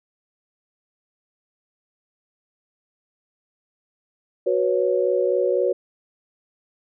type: chord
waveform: sine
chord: F# suspended fourth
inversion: none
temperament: equal with one note detuned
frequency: 370 / 490.5 / 554.4 Hz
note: F#4 / B4 / C#5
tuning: 0 / -12 / 0 cents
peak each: -22 dBFS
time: 4.46-5.73 s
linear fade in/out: 10 ms
effects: none